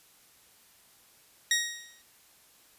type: tone with exponential decay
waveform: 15% pulse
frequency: 1884 Hz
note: A#6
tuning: 18 cents sharp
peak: -15 dBFS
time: 1.51-2.02 s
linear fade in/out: 2 ms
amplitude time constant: 110 ms
effects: white hiss -60 dBFS RMS until 2.78 s + resampled to 32000 Hz